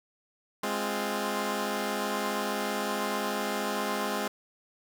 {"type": "chord", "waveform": "10% pulse", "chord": "F minor", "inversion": "first", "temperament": "equal", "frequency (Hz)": [207.7, 261.6, 349.2], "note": ["Ab3", "C4", "F4"], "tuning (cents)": [0, 0, 0], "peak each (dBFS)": [-23, -26, -28], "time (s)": [0.63, 4.28], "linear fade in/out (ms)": 5, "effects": []}